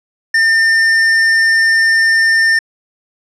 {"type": "tone with tanh clipping", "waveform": "triangle", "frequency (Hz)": 1805, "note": "A6", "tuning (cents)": 44, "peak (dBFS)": -10, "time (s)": [0.34, 2.59], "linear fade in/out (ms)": 5, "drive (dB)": 15, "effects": ["low-pass 9000 Hz 12 dB/octave"]}